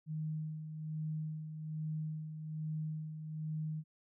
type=tone with tremolo; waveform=sine; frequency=155.56 Hz; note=D#3; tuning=in tune; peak=-35 dBFS; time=0.06-3.84 s; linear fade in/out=50 ms; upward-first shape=sine; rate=1.2 Hz; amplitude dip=55%; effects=none